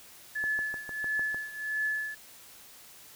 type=tone with tremolo; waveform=sine; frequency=1723 Hz; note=A6; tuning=37 cents flat; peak=-26 dBFS; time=0.35-2.15 s; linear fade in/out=10 ms; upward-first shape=triangle; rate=1.5 Hz; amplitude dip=85%
type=click train; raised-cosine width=1 ms; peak=-28 dBFS; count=7; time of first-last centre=0.44-1.345 s; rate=6.63 Hz
effects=white hiss -52 dBFS RMS until 3.15 s